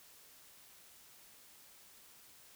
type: silence
effects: white hiss -60 dBFS RMS until 2.55 s